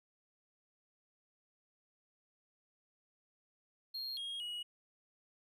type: tone with pitch steps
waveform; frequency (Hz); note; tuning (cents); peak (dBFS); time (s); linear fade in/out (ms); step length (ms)
triangle; 4243 / 3263 / 2905; C8 / G#7 / F#7; +23 / -31 / -32; -38; 3.94-4.63; 10; 230
effects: none